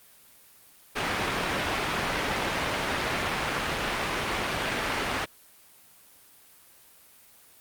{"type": "low-pass noise", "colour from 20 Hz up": "white", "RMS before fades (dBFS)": -28, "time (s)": [0.95, 5.26], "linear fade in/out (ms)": 20, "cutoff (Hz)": 2400, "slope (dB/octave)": 12, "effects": ["white hiss -55 dBFS RMS until 7.6 s", "Opus 32 kbps"]}